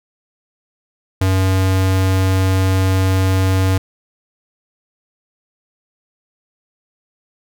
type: tone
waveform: square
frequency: 94.6 Hz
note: F#2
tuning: 39 cents sharp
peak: -13 dBFS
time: 1.21-3.78 s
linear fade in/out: 5 ms
effects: none